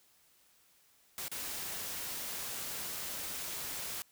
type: noise with dropouts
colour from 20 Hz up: white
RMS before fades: -40 dBFS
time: 1.18-4.02 s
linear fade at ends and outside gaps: 0 ms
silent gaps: 1.281-1.316 s
effects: white hiss -67 dBFS RMS until 4.11 s